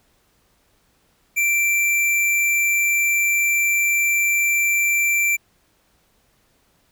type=tone; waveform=square; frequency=2349 Hz; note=D7; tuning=in tune; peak=-17 dBFS; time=1.36-5.37 s; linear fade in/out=20 ms; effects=pink hiss -62 dBFS RMS until 6.91 s